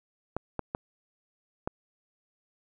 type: clicks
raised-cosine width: 1 ms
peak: -16 dBFS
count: 4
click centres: 0.366 / 0.593 / 0.749 / 1.675 s
effects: none